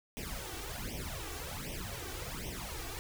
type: noise with flanger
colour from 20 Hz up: pink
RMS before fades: -41 dBFS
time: 0.17-2.99 s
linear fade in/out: 0 ms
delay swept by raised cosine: 0.34 to 2.64 ms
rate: 1.3 Hz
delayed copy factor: +0.9
effects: none